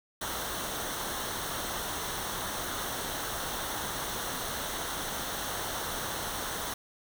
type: noise with comb filter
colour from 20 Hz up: pink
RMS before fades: -35 dBFS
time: 0.21-6.74 s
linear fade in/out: 5 ms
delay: 0.41 ms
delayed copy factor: -0.6
effects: none